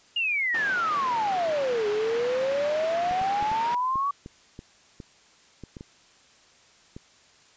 sine exponential two-way sweep, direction down then up, 2875 to 410 to 1147 Hz, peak -23 dBFS, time 0.16-4.11 s, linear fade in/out 5 ms, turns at 1.88 s
white band-pass noise, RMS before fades -37 dBFS, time 0.54-3.75 s, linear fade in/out 5 ms, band 150 to 2200 Hz, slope 12 dB/octave
clicks, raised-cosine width 3 ms, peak -26 dBFS, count 12, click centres 3.111 / 3.215 / 3.426 / 3.516 / 3.957 / 4.261 / 4.591 / 5.002 / 5.637 / 5.768 / 5.809 / 6.965 s
effects white hiss -57 dBFS RMS until 7.56 s + resampled to 16000 Hz

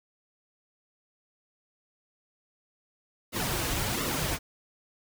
pink noise with flanger, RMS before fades -30 dBFS, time 3.32-4.39 s, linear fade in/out 50 ms, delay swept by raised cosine 1.2 to 5.2 ms, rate 1.4 Hz, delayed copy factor -0.65, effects none

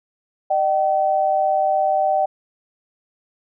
sine tone pair together, 610 / 766.9 Hz, D#5 / G5, -34 / -38 cents, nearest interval major third, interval 396 cents, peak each -20 / -17 dBFS, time 0.5-2.26 s, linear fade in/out 10 ms, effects none

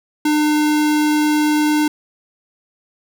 square tone, 301.5 Hz, D4, 46 cents sharp, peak -14 dBFS, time 0.25-1.88 s, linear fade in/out 5 ms, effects none

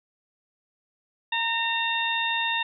harmonic tone with a mistuned harmonic, 914 Hz, A#5, 34 cents flat, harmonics 1 / 2 / 3 / 4, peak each -29 / -29 / -29 / -29 dBFS, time 1.32-2.63 s, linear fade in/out 5 ms, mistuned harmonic 1, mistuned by +21 cents, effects none

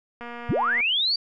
click train, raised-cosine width 0.5 ms, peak -23 dBFS, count 143, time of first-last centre 0.21-0.807 s, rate 238 Hz
sine linear sweep, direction up, 54.4 to 4699 Hz, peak -20 dBFS, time 0.49-1.16 s, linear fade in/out 5 ms
effects none

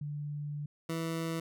sine / 20% pulse tone pair in turn, 146.9 / 164 Hz, D3 / E3, +1 / -9 cents, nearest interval major second, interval 190 cents, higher second, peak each -35 / -28 dBFS, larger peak second, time 0.01-0.66 / 0.89-1.4 s, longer first, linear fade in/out 5 ms, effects none

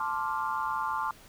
sine chord, D minor seventh, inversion second, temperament equal, 880 / 1046.5 / 1174.7 / 1396.9 Hz, A5 / C6 / D6 / F6, 0 / 0 / 0 / 0 cents, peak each -33 / -33 / -34 / -37 dBFS, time 0-1.11 s, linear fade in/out 2 ms, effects pink hiss -54 dBFS RMS until 1.28 s

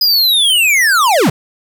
square linear sweep, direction down, 5010 to 111.9 Hz, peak -9 dBFS, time 0.01-1.3 s, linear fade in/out 5 ms, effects 8-bit

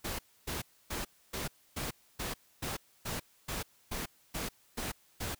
pink noise bursts, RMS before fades -37 dBFS, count 13, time 0.04-5.35 s, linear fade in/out 10 ms, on 150 ms, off 280 ms, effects white hiss -66 dBFS RMS until 5.39 s

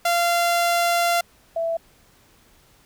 sawtooth / sine tone pair in turn, 690 / 663 Hz, F5 / E5, -21 / +10 cents, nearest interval minor second, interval 69 cents, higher first, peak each -14 / -21 dBFS, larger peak first, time 0.05-1.21 / 1.56-1.77 s, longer first, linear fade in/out 5 ms, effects pink hiss -56 dBFS RMS until 2.85 s

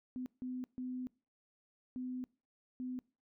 sine tone bursts at uneven times, 253.2 Hz, B3, 43 cents sharp, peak -38 dBFS, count 5, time 0.16-0.26 / 0.42-0.64 / 0.78-1.07 / 1.96-2.24 / 2.8-2.99 s, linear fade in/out 0 ms, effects noise-tail reverb RT60 0.4 s tail -24 dB re dry

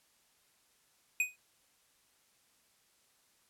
square tone with exponential decay, 2495 Hz, D#7, 4 cents sharp, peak -25 dBFS, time 1.2-1.36 s, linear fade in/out 2 ms, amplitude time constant 33 ms, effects white hiss -70 dBFS RMS until 3.49 s + low-pass 12000 Hz 12 dB/octave

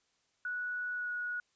sine tone with pitch glide, 1471 to 1458.3 Hz, F#6 to F#6, -11 to -26 cents, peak -34 dBFS, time 0.45-1.4 s, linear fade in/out 2 ms, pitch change -15 cents, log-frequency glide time 0.94-1.1 s, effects white hiss -75 dBFS RMS until 1.55 s + resampled to 16000 Hz

